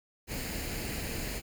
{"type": "noise with comb filter", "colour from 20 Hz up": "pink", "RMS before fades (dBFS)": -36, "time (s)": [0.27, 1.42], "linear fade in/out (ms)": 50, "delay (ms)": 0.43, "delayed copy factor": 0.55, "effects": []}